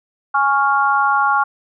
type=chord; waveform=sine; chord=Db major; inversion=second; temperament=equal; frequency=830.6 / 1108.7 / 1396.9 Hz; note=Ab5 / Db6 / F6; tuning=0 / 0 / 0 cents; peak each=-17 dBFS; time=0.34-1.44 s; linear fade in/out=10 ms; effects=none